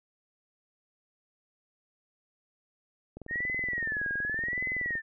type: click train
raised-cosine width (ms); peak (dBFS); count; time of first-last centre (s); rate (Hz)
2; -29; 39; 3.17-4.954; 21.3
type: tone with vibrato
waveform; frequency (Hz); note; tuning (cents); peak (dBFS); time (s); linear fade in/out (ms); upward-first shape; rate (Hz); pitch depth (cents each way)
sine; 1820; A#6; -42; -29; 3.28-5.02; 50; sine; 0.89; 190
effects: none